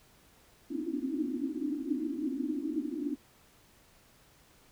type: band-pass noise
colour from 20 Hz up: white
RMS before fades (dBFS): -34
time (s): 0.7-3.16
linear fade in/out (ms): 20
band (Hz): 250 to 330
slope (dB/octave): 96
effects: pink hiss -62 dBFS RMS until 4.71 s